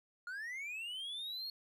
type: linear sweep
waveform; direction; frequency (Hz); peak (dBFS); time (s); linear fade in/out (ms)
triangle; up; 1401 to 4336; -39; 0.27-1.5; 2
effects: none